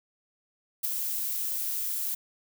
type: noise with ADSR envelope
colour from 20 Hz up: violet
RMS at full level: -25 dBFS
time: 0.83-2.15 s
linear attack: 20 ms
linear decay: 4 ms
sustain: -6 dB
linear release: 9 ms
effects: none